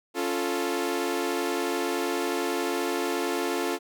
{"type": "chord", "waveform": "sawtooth", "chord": "Db augmented", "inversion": "none", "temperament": "equal", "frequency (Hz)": [277.2, 349.2, 440], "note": ["Db4", "F4", "A4"], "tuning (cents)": [0, 0, 0], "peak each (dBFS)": [-28, -25, -27], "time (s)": [0.14, 3.79], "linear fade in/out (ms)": 50, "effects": []}